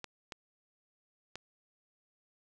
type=clicks; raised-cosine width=0.2 ms; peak=-24 dBFS; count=3; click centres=0.043 / 0.322 / 1.356 s; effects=none